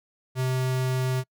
square tone, 129.1 Hz, C3, 23 cents flat, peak -24 dBFS, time 0.35-1.24 s, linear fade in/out 50 ms, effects noise-tail reverb RT60 0.1 s tail -26 dB re dry

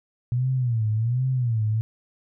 sine tone with vibrato, 118.7 Hz, A#2, 32 cents sharp, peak -20 dBFS, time 0.32-1.81 s, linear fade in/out 0 ms, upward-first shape sine, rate 1.3 Hz, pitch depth 170 cents each way, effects none

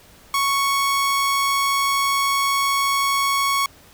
sawtooth tone, 1108.7 Hz, C#6, in tune, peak -14 dBFS, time 0.34-3.66 s, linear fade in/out 2 ms, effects pink hiss -49 dBFS RMS until 3.93 s

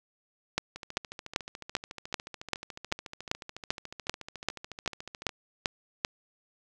two click trains, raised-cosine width 0.2 ms, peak -23 / -9 dBFS, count 64 / 15, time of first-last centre 0.76-5.292 / 0.58-6.049 s, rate 13.9 / 2.56 Hz, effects none

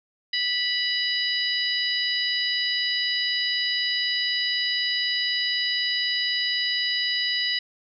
harmonic tone, 984 Hz, B5, 7 cents flat, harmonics 2 / 3 / 4 / 5, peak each -28 / -28 / -28 / -28 dBFS, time 0.33-7.59 s, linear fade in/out 5 ms, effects none

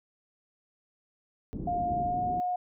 white low-pass noise, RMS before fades -37 dBFS, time 1.53-2.4 s, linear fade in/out 0 ms, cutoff 320 Hz, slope 24 dB/octave
sine tone with pitch glide, 706 to 721.3 Hz, F5 to F#5, +19 to -44 cents, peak -27 dBFS, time 1.67-2.56 s, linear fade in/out 5 ms, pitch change +37 cents, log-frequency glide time 2.05-2.18 s
effects none

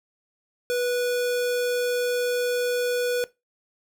square tone, 490.2 Hz, B4, 13 cents flat, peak -23 dBFS, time 0.7-3.24 s, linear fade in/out 0 ms, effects noise-tail reverb RT60 0.2 s tail -18 dB re dry

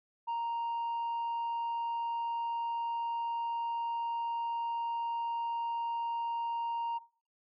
sine tone, 932 Hz, A#5, 1 cent flat, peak -29 dBFS, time 0.27-6.99 s, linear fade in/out 20 ms, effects noise-tail reverb RT60 0.4 s tail -19 dB re dry + tanh soft clip ceiling -31 dBFS

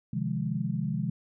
sine chord, F minor seventh, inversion second, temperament equal with one note detuned, 130.81 / 153.69 / 174.61 / 207.7 Hz, C3 / Eb3 / F3 / Ab3, 0 / -21 / 0 / 0 cents, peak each -33 dBFS, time 0.13-1.1 s, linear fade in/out 5 ms, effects none

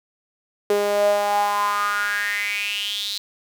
sawtooth tone with high-pass filter sweep, 204.6 Hz, G#3, 26 cents flat, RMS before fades -22 dBFS, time 0.7-3.18 s, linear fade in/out 0 ms, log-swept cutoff 440 to 4100 Hz, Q 7.3, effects none

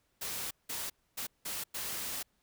white noise bursts at uneven times, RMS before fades -38 dBFS, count 5, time 0.21-0.51 / 0.69-0.9 / 1.17-1.27 / 1.45-1.64 / 1.74-2.23 s, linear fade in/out 10 ms, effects pink hiss -75 dBFS RMS until 2.42 s

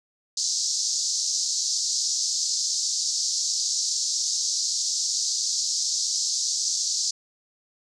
white band-pass noise, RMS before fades -26 dBFS, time 0.37-7.11 s, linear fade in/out 5 ms, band 4400 to 7000 Hz, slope 48 dB/octave, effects none

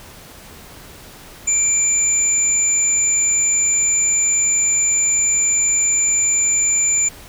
sine tone pair together, 2349 / 7070 Hz, D7 / A8, 0 / +7 cents, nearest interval octave + perfect fifth, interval 1907 cents, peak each -25 / -14 dBFS, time 1.47-7.09 s, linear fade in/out 10 ms, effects pink hiss -40 dBFS RMS until 7.28 s

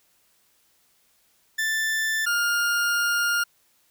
40% pulse tone pair in turn, 1766 / 1411.8 Hz, A6 / F6, +6 / +18 cents, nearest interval major third, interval 388 cents, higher first, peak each -22 / -20 dBFS, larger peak second, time 1.58-2.26 / 2.26-3.44 s, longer second, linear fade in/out 10 ms, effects white hiss -64 dBFS RMS until 3.9 s

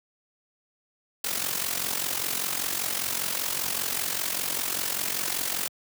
white noise with amplitude modulation, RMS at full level -26 dBFS, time 1.24-5.68 s, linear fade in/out 5 ms, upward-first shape sine, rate 45.1 Hz, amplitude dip 70%, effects high-pass 100 Hz 12 dB/octave

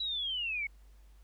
sine linear sweep, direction down, 3951 to 2180 Hz, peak -32 dBFS, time 0-0.67 s, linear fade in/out 5 ms, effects added 50 Hz sine -54 dBFS peak until 1.23 s + pink hiss -70 dBFS RMS until 1.23 s

